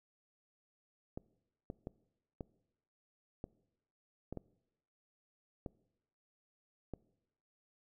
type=clicks; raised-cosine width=2 ms; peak=-28 dBFS; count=9; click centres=1.175 / 1.701 / 1.871 / 2.408 / 3.441 / 4.326 / 4.373 / 5.662 / 6.937 s; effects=noise-tail reverb RT60 0.9 s tail -22 dB re dry